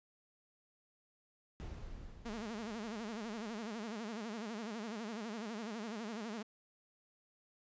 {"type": "noise with exponential decay", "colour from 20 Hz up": "brown", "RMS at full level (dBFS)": -42, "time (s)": [1.6, 3.95], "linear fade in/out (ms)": 0, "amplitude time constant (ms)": 510}
{"type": "tone with vibrato", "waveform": "sawtooth", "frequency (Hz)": 220, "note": "A3", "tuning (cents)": 0, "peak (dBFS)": -37, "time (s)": [2.25, 6.43], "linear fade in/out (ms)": 10, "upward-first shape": "sine", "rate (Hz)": 12, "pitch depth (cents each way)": 140}
{"effects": ["resampled to 16000 Hz"]}